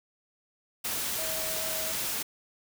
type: tone in noise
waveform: sine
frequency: 638 Hz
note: D#5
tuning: 43 cents sharp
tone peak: -38 dBFS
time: 1.18-1.93 s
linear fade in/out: 10 ms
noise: white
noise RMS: -32 dBFS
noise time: 0.84-2.23 s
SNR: -9 dB
effects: none